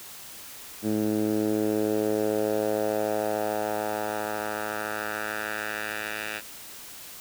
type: tone with band-pass filter sweep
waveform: 10% pulse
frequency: 106.7 Hz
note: G#2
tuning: 47 cents sharp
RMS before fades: -28 dBFS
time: 0.82-6.42 s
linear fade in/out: 50 ms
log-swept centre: 260 to 2300 Hz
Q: 1.8
effects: white hiss -43 dBFS RMS until 7.2 s